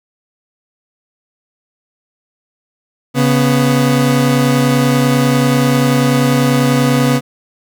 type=tone pair together; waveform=30% pulse; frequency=138.57 / 246.9 Hz; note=C#3 / B3; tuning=0 / 0 cents; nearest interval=minor seventh; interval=1000 cents; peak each=-10 dBFS; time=3.14-7.21 s; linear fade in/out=50 ms; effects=none